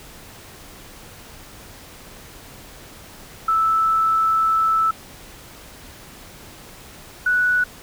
sine tone pair in turn, 1315 / 1476 Hz, E6 / F#6, -5 / -5 cents, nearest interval major second, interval 200 cents, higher second, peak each -15 dBFS, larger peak neither, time 3.48-4.91 / 7.26-7.64 s, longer first, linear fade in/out 5 ms, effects pink hiss -42 dBFS RMS until 7.82 s

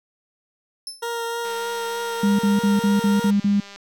30% pulse tone with exponential decay, 5274 Hz, E8, in tune, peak -23 dBFS, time 0.87-1.1 s, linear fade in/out 1 ms, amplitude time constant 48 ms
20% pulse tone with vibrato, 466.2 Hz, A#4, in tune, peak -20 dBFS, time 1.02-3.31 s, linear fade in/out 10 ms, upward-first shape triangle, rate 3.3 Hz, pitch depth 14 cents each way
click train, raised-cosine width 0.2 ms, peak -24 dBFS, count 463, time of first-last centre 1.45-3.76 s, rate 200 Hz
sine tone bursts, 202.4 Hz, G#3, 44 cents flat, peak -15 dBFS, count 7, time 2.23-3.602 s, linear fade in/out 5 ms, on 160 ms, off 42 ms
effects none

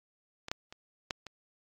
clicks, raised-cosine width 0.2 ms, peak -23 / -14 / -28 / -15 / -25 dBFS, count 5, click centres 0.484 / 0.515 / 0.725 / 1.108 / 1.267 s, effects AAC 64 kbps

